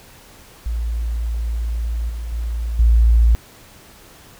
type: tone with level steps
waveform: sine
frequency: 57.1 Hz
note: A#1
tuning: 35 cents flat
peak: -19 / -24 / -20 / -9 dBFS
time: 0.66-3.35 s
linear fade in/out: 0 ms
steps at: 2.09 / 2.32 / 2.79 s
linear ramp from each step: 5 ms
effects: pink hiss -45 dBFS RMS until 4.39 s